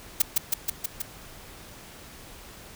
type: noise with echo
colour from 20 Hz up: blue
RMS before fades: -19 dBFS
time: 0.2-0.22 s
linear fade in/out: 5 ms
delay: 160 ms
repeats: 5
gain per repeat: -2 dB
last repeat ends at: 1.02 s
effects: pink hiss -46 dBFS RMS until 2.75 s